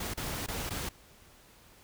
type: noise with dropouts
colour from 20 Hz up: pink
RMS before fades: -36 dBFS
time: 0-0.89 s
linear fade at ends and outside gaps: 5 ms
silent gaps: 0.138-0.173 / 0.464-0.483 / 0.695-0.705 s
effects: pink hiss -58 dBFS RMS until 1.83 s